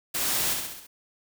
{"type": "noise with echo", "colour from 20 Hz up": "white", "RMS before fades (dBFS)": -28, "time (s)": [0.14, 0.54], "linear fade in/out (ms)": 10, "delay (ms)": 66, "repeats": 5, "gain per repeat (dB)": -4, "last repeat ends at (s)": 0.87, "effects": []}